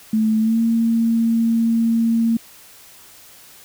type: tone with pitch glide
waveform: sine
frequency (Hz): 218.7 to 228.8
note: A3 to A#3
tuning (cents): -10 to -32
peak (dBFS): -14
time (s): 0.13-2.37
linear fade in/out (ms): 5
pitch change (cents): +78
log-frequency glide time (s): 0.4-0.59
effects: white hiss -45 dBFS RMS until 3.64 s